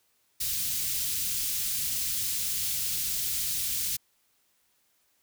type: band-stop noise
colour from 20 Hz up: white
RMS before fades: -30 dBFS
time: 0.4-3.97 s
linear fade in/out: 10 ms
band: 140 to 3400 Hz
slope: 12 dB/octave
effects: white hiss -70 dBFS RMS until 5.22 s